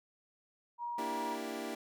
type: tone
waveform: sine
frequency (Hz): 952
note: A#5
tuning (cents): +36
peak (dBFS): -36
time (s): 0.78-1.38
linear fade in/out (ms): 50
type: chord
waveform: 25% pulse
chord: E half-diminished seventh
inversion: second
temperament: equal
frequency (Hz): 233.1 / 293.7 / 329.6 / 392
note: Bb3 / D4 / E4 / G4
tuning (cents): 0 / 0 / 0 / 0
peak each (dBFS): -40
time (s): 0.98-1.75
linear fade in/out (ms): 5
effects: none